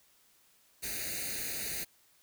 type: noise with comb filter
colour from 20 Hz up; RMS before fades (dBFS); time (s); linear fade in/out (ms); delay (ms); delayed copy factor
white; -37; 0.82-1.85; 20; 0.46; +0.95
effects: white hiss -66 dBFS RMS until 2.22 s